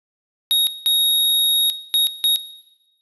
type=tone bursts at uneven times; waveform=square; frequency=3757 Hz; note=A#7; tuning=13 cents sharp; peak=-14 dBFS; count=4; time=0.51-0.67 / 0.86-1.7 / 1.94-2.07 / 2.24-2.36 s; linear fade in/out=0 ms; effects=noise-tail reverb RT60 1.0 s tail -17 dB re dry + resampled to 32000 Hz